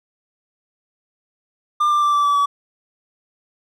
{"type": "tone with pitch steps", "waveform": "triangle", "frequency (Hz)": [1196, 1185, 1174.1, 1163.3, 1152.6, 1142], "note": ["D6", "D6", "D6", "D6", "D6", "D6"], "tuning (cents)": [31, 15, -1, -17, -33, -49], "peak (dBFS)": -12, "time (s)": [1.8, 2.46], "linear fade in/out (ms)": 10, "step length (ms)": 110, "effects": []}